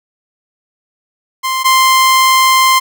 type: tone pair in turn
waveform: sawtooth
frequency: 1046.5 / 1046.5 Hz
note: C6 / C6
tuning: 0 / 0 cents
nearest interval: unison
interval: 0 cents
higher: neither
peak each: -10 / -3 dBFS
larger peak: second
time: 1.43-1.64 / 1.64-2.8 s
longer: second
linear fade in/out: 20 ms
effects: none